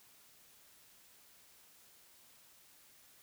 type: silence
effects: white hiss -63 dBFS RMS until 3.22 s